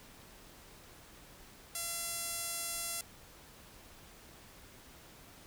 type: tone with band-pass filter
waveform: sawtooth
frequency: 680 Hz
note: F5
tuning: 46 cents flat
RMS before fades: -39 dBFS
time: 1.75-3.01 s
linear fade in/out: 2 ms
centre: 10000 Hz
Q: 1.3
effects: pink hiss -56 dBFS RMS until 5.46 s